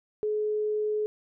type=tone; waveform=sine; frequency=424.8 Hz; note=G#4; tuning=39 cents sharp; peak=-25 dBFS; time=0.23-1.06 s; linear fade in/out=0 ms; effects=none